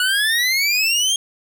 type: exponential sweep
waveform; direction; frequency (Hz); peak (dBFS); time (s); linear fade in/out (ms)
25% pulse; up; 1455 to 3259; -12; 0-1.16; 2
effects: none